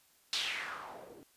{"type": "noise with low-pass filter sweep", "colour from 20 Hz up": "blue", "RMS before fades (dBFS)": -40, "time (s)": [0.33, 1.23], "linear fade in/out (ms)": 0, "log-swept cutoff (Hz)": [4300, 320], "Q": 2.8, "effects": ["white hiss -67 dBFS RMS until 1.36 s", "resampled to 32000 Hz"]}